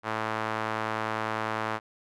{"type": "tone with band-pass filter", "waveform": "sawtooth", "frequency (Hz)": 110, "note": "A2", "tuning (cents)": 0, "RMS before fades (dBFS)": -31, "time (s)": [0.03, 1.8], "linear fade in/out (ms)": 50, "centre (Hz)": 1200, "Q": 1.3, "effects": []}